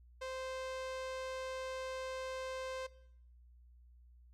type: tone with low-pass filter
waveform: sawtooth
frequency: 521 Hz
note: C5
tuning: 7 cents flat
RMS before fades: -43 dBFS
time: 0.21-2.87 s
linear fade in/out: 10 ms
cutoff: 6900 Hz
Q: 0.65
effects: noise-tail reverb RT60 0.7 s tail -18 dB re dry + added 60 Hz sine -58 dBFS peak until 4.33 s